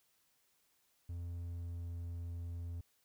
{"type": "tone with pitch glide", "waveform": "triangle", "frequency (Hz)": [86.2, 85.56], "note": ["F2", "F2"], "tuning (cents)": [-22, -35], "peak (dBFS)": -38, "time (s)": [1.09, 2.81], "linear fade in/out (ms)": 5, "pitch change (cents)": -13, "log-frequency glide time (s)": [1.31, 1.94], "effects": ["white hiss -75 dBFS RMS until 3.04 s"]}